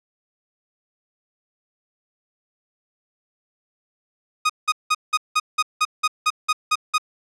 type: tone bursts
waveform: sawtooth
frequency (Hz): 1244.5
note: D#6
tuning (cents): 0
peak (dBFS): -12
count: 12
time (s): 4.45-6.982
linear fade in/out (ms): 10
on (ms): 46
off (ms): 180
effects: low-pass 8000 Hz 12 dB/octave